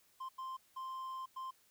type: tone bursts at uneven times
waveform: triangle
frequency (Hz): 1046.5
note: C6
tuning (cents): 0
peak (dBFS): -39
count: 4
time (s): 0.2-0.29 / 0.38-0.57 / 0.76-1.26 / 1.36-1.51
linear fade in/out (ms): 10
effects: white hiss -70 dBFS RMS until 1.7 s